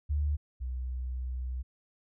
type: tone pair in turn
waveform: sine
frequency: 73.42 / 63.04 Hz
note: D2 / B1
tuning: 0 / +36 cents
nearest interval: minor third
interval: 264 cents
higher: first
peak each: -26 / -32 dBFS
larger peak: first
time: 0.09-0.37 / 0.6-1.63 s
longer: second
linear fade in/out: 20 ms
effects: none

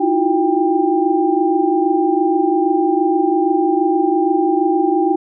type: tone cluster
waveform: sine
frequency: 313.9 / 336.4 / 362.6 / 793 Hz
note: D#4 / E4 / F#4 / G5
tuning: +15 / +35 / -35 / +20 cents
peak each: -18 dBFS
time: 0-5.16 s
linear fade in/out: 10 ms
effects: none

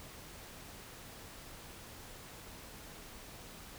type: silence
effects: pink hiss -51 dBFS RMS until 3.78 s

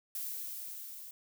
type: noise with level ramp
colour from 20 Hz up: violet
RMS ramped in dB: -38 to -48 dBFS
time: 0.15-1.11 s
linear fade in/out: 2 ms
effects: none

